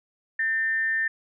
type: tone with frequency modulation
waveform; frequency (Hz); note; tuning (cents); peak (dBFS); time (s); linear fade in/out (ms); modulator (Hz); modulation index
sine; 1800; A6; +39; -22; 0.39-1.08; 5; 229; 0.25
effects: none